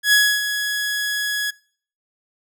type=tone with ADSR envelope; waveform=sawtooth; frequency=1678 Hz; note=G#6; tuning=17 cents sharp; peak=-7 dBFS; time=0.03-1.51 s; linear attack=96 ms; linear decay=280 ms; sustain=-10 dB; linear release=13 ms; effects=noise-tail reverb RT60 0.5 s tail -23 dB re dry